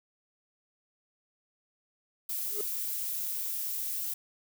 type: noise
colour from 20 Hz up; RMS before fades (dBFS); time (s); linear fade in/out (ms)
violet; -34; 2.29-4.14; 5
type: tone with exponential growth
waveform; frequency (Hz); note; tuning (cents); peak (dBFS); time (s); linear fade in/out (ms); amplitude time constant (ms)
triangle; 417.1; G#4; +7; -29; 2.46-2.61; 1; 31
effects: none